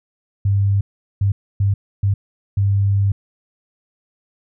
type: tone bursts at uneven times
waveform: sine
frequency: 99.5 Hz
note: G2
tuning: 26 cents sharp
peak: -13 dBFS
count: 5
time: 0.45-0.81 / 1.21-1.32 / 1.6-1.74 / 2.03-2.14 / 2.57-3.12 s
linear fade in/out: 5 ms
effects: none